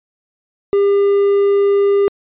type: tone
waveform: triangle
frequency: 401 Hz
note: G4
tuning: 39 cents sharp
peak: -8 dBFS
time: 0.73-2.08 s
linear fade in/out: 0 ms
effects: resampled to 8000 Hz